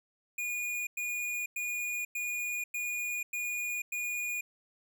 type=tone bursts; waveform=square; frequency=2444 Hz; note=D#7; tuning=32 cents flat; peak=-33 dBFS; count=7; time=0.38-4.41 s; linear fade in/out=5 ms; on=490 ms; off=100 ms; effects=none